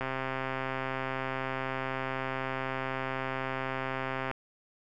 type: click train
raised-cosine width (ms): 0.5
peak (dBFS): -18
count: 569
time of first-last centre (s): 0.01-4.313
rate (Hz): 132
effects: none